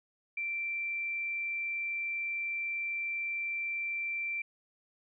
sine tone, 2349 Hz, D7, in tune, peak -32 dBFS, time 0.37-4.42 s, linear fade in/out 5 ms, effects none

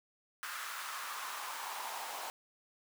pink noise with high-pass filter sweep, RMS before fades -42 dBFS, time 0.43-2.3 s, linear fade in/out 0 ms, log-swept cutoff 1400 to 780 Hz, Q 3.1, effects none

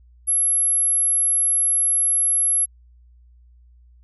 sine tone, 11120 Hz, F9, 9 cents flat, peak -16 dBFS, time 0.27-2.66 s, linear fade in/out 20 ms, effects added 60 Hz sine -48 dBFS peak until 4.03 s

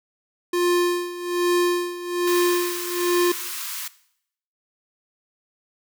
square tone with tremolo, 352.1 Hz, F4, 14 cents sharp, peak -17 dBFS, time 0.53-3.32 s, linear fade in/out 5 ms, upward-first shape sine, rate 1.2 Hz, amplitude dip 80%
white high-pass noise, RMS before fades -31 dBFS, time 2.27-3.88 s, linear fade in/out 5 ms, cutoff 930 Hz, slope 96 dB/octave
effects noise-tail reverb RT60 0.7 s tail -18 dB re dry

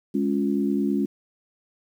sine chord, Db major, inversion second, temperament equal with one note detuned, 207.7 / 277.2 / 351.9 Hz, Ab3 / Db4 / F4, 0 / 0 / +13 cents, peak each -24 / -24 / -28 dBFS, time 0.14-1.06 s, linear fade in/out 10 ms, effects 9-bit

